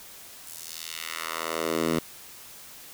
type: tone with high-pass filter sweep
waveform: 10% pulse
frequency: 81.4 Hz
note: E2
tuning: 21 cents flat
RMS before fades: -31 dBFS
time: 0.46-1.99 s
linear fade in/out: 5 ms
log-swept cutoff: 9900 to 190 Hz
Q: 1.1
effects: white hiss -46 dBFS RMS until 2.93 s